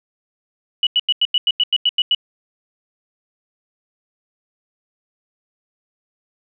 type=tone bursts; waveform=sine; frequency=2943 Hz; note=F#7; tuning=10 cents flat; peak=-12 dBFS; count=11; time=0.83-2.148 s; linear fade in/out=2 ms; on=38 ms; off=90 ms; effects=none